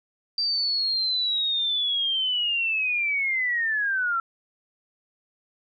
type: linear sweep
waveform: sine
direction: down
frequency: 4699 to 1334 Hz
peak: -22 dBFS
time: 0.38-4.2 s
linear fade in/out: 2 ms
effects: none